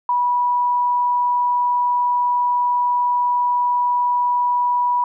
sine tone, 977 Hz, B5, 19 cents flat, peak -15 dBFS, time 0.09-5.04 s, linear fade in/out 2 ms, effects none

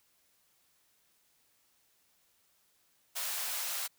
white high-pass noise, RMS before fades -36 dBFS, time 3.15-3.88 s, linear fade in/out 20 ms, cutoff 590 Hz, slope 24 dB/octave, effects white hiss -71 dBFS RMS until 3.98 s

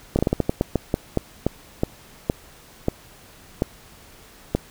slowing click train, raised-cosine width 2 ms, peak -5 dBFS, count 17, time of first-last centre 0.16-4.55 s, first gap 29 ms, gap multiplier 1.26, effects pink hiss -48 dBFS RMS until 4.7 s

